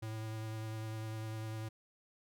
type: tone with vibrato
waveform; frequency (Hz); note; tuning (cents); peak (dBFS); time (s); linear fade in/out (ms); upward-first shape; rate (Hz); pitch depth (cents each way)
square; 110; A2; 0; -40; 0.02-1.69; 10; sine; 10; 15
effects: none